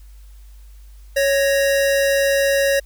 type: tone pair together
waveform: square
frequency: 554.4 / 1864.8 Hz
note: C#5 / A#6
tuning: 0 / 0 cents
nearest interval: octave + major sixth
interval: 2100 cents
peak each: -16 / -24 dBFS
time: 1.16-2.8 s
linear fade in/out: 10 ms
effects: added 50 Hz sine -39 dBFS peak until 2.85 s + white hiss -57 dBFS RMS until 2.85 s